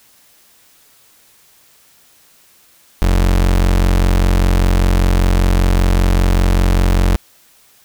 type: tone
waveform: 35% pulse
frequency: 45.09 Hz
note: F#1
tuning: 44 cents flat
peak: -8 dBFS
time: 3.02-7.16 s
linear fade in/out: 0 ms
effects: white hiss -50 dBFS RMS until 7.84 s